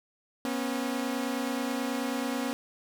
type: tone pair together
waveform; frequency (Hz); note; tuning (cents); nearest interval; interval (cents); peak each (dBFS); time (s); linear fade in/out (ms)
sawtooth; 242.7 / 272; B3 / C#4; -30 / -33; major second; 197; -28; 0.45-2.53; 0
effects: none